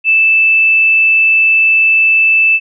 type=tone; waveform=sine; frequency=2637 Hz; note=E7; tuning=in tune; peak=-6 dBFS; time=0.04-2.6 s; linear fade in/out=50 ms; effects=none